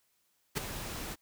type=noise with ADSR envelope; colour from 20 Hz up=pink; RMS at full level=-30 dBFS; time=0.55-1.16 s; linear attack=25 ms; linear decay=9 ms; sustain=-10 dB; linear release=32 ms; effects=white hiss -74 dBFS RMS until 1.21 s